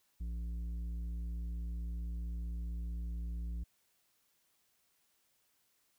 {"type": "tone with tanh clipping", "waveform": "sine", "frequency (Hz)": 57.8, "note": "A#1", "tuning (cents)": -14, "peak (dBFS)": -38, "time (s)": [0.2, 3.64], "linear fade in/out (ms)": 10, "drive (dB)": 8, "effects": ["white hiss -75 dBFS RMS until 5.98 s"]}